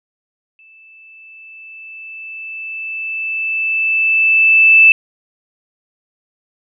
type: tone with exponential growth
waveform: sine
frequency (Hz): 2637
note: E7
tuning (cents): 0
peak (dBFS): -3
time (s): 0.59-4.92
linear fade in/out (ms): 1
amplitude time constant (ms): 940
effects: none